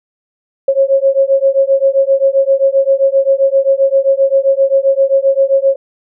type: beating tone pair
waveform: sine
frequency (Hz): 540 / 547.6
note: C#5 / C#5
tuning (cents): -45 / -21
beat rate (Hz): 7.6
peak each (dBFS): -11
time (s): 0.68-5.76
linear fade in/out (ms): 5
effects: none